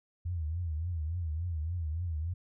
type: tone with vibrato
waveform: sine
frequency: 82.41 Hz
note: E2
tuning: in tune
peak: -31 dBFS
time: 0.25-2.34 s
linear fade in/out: 10 ms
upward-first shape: triangle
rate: 3.5 Hz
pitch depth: 170 cents each way
effects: none